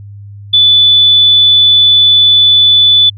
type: tone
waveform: sine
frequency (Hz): 3480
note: A7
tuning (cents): -20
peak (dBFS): -3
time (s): 0.53-3.1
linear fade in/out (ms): 10
effects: added 101 Hz sine -27 dBFS peak until 3.17 s